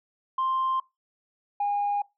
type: tone pair in turn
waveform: sine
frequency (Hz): 1050 / 815.6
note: C6 / G#5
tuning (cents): +6 / -32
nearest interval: major third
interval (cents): 438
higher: first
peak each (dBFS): -22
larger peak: neither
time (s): 0.38-0.8 / 1.6-2.02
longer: neither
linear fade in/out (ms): 5
effects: noise-tail reverb RT60 0.2 s tail -21 dB re dry + tanh soft clip ceiling -20 dBFS